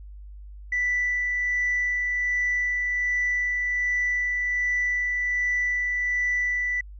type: tone with tremolo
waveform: sine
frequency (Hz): 1975.5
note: B6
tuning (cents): 0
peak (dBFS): -20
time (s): 0.72-6.81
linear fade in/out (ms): 5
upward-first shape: sine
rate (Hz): 1.3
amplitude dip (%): 25
effects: tanh soft clip ceiling -18 dBFS + added 50 Hz sine -39 dBFS peak until 6.99 s